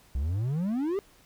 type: exponential sweep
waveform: triangle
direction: up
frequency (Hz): 61.5 to 415.3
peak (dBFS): -24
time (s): 0.15-0.99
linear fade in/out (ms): 0
effects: pink hiss -59 dBFS RMS until 1.25 s